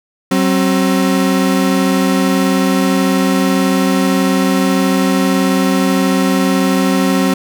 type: tone pair together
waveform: 35% pulse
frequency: 189.08 / 267.4 Hz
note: F#3 / C4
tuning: +38 / +38 cents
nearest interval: tritone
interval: 600 cents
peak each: -12 dBFS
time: 0.31-7.34 s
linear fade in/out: 5 ms
effects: none